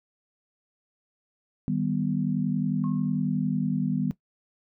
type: chord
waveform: sine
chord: Eb augmented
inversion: none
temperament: equal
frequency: 155.56 / 196 / 246.9 Hz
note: Eb3 / G3 / B3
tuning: 0 / 0 / 0 cents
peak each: -28 dBFS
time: 1.68-4.11 s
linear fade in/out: 0 ms
type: tone with exponential decay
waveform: sine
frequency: 1080 Hz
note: C#6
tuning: 45 cents flat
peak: -38 dBFS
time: 2.84-3.27 s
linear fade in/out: 0 ms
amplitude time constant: 92 ms
effects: noise-tail reverb RT60 0.1 s tail -17 dB re dry